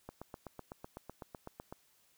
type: click train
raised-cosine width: 1 ms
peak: -30 dBFS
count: 14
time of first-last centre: 0.09-1.725 s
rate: 7.95 Hz
effects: white hiss -70 dBFS RMS until 2.17 s